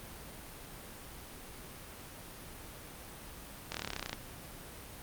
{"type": "slowing click train", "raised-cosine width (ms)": 0.2, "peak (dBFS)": -18, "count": 15, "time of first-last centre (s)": [3.72, 4.13], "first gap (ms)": 24, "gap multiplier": 1.03, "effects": ["pink hiss -48 dBFS RMS until 5.02 s", "Opus 32 kbps"]}